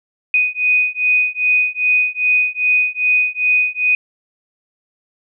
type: beating tone pair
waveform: sine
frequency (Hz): 2489 / 2491.5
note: D#7 / D#7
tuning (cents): 0 / +2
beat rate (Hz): 2.5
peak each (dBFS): -16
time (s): 0.34-3.95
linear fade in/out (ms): 2
effects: none